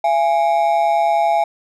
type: ring-modulated tone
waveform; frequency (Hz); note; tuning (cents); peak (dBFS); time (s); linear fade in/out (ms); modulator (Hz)
triangle; 752; F#5; +28; -8; 0.04-1.44; 5; 75
effects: none